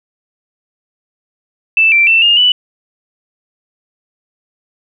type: tone with pitch steps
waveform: sine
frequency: 2645 / 2348 / 2675 / 2830 / 2968 Hz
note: E7 / D7 / E7 / F7 / F#7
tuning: +5 / -1 / +25 / +22 / +5 cents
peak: -6 dBFS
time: 1.77-2.52 s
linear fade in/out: 2 ms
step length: 150 ms
effects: none